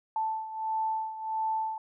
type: beating tone pair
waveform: sine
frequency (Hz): 880 / 881.5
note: A5 / A5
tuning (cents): 0 / +3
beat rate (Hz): 1.5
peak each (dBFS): -30 / -35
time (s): 0.16-1.78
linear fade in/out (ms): 2
effects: none